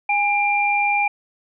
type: tone pair together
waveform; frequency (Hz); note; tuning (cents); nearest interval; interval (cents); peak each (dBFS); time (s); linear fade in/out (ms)
sine; 820 / 2378; G#5 / D7; -22 / +21; octave + tritone; 1843; -19; 0.09-1.08; 5
effects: none